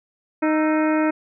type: harmonic tone with a mistuned harmonic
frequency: 310 Hz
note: D#4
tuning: 6 cents flat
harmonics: 1 / 2 / 3 / 4 / 5 / 6 / 7 / 8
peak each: -18 / -24 / -28 / -30 / -32 / -34 / -35 / -36 dBFS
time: 0.42-1.11 s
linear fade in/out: 10 ms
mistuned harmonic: 4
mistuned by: +110 cents
effects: none